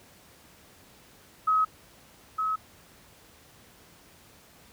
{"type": "tone pair in turn", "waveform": "sine", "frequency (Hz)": [1275, 1283.1], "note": ["D#6", "E6"], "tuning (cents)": [42, -47], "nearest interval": "unison", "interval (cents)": 11, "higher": "second", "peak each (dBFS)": [-20, -25], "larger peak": "first", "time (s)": [[1.47, 1.65], [2.38, 2.56]], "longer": "neither", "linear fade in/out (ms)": 10, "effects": ["pink hiss -55 dBFS RMS until 4.72 s", "high-pass 60 Hz 12 dB/octave"]}